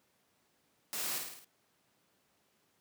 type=noise with echo; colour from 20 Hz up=white; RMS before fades=-38 dBFS; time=0.93-1.18 s; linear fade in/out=0 ms; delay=53 ms; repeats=5; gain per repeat=-4 dB; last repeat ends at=1.445 s; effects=pink hiss -73 dBFS RMS until 2.8 s + high-pass 150 Hz 12 dB/octave